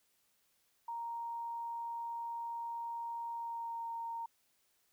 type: tone with pitch glide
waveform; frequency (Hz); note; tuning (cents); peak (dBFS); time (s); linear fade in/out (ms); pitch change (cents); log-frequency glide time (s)
sine; 932.3 to 923.7; A#5 to A#5; 0 to -16; -38; 0.88-4.26; 5; -16; 3.32-3.87
effects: white hiss -75 dBFS RMS until 4.92 s